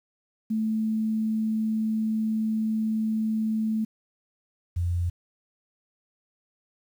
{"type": "tone pair in turn", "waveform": "sine", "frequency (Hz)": [219.1, 87.2], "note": ["A3", "F2"], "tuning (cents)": [-7, -2], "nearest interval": "octave + major third", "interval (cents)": 1595, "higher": "first", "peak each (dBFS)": -23, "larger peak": "neither", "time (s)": [[0.5, 3.85], [4.76, 5.1]], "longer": "first", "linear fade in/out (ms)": 10, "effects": ["9-bit"]}